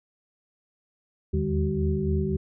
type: tone cluster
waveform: sine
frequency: 78.4 / 82.1 / 152.2 / 202 / 380 Hz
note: D#2 / E2 / D#3 / G#3 / F#4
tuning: +14 / -6 / -38 / -48 / +46 cents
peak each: -29 dBFS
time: 1.33-2.37 s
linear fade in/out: 10 ms
effects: none

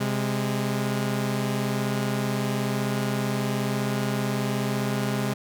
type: tone pair together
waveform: sawtooth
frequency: 130.81 / 205.7 Hz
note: C3 / G#3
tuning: 0 / -16 cents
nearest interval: minor sixth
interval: 784 cents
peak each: -23 dBFS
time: 0-5.34 s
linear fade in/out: 10 ms
effects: none

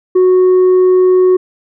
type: tone with tanh clipping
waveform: triangle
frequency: 368.4 Hz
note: F#4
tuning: 7 cents flat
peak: -6 dBFS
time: 0.15-1.37 s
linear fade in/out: 10 ms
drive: 7 dB
effects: none

